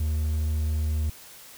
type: tone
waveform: triangle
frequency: 77 Hz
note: D#2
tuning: 17 cents flat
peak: -21 dBFS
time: 0-1.1 s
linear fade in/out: 5 ms
effects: white hiss -47 dBFS RMS until 1.57 s